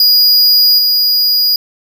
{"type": "tone with level steps", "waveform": "square", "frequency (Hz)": 4892, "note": "D#8", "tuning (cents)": -30, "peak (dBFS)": [-6, -9], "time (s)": [0, 1.56], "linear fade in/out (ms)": 2, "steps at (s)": 0.78, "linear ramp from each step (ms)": 10, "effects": []}